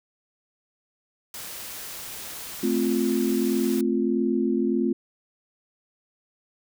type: noise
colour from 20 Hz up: white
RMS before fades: -37 dBFS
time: 1.34-3.81 s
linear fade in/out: 2 ms
type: chord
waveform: sine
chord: F major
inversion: first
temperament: equal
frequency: 220 / 261.6 / 349.2 Hz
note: A3 / C4 / F4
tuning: 0 / 0 / 0 cents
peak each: -25 dBFS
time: 2.63-4.93 s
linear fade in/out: 5 ms
effects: none